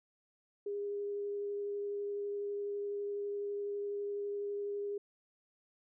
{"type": "tone with vibrato", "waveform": "sine", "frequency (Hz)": 406.7, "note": "G#4", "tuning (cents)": -36, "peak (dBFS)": -35, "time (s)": [0.66, 4.98], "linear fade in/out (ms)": 5, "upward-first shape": "sine", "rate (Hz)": 12, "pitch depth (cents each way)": 8, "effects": []}